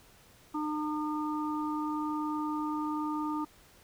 harmonic tone, 303.5 Hz, D#4, 43 cents flat, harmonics 1 / 3 / 4, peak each -32 / -37 / -38 dBFS, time 0.54-3.45 s, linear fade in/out 10 ms, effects pink hiss -59 dBFS RMS until 3.83 s

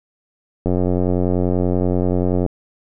click train, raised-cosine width 2 ms, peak -6 dBFS, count 164, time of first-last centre 0.66-2.463 s, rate 90.4 Hz, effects none

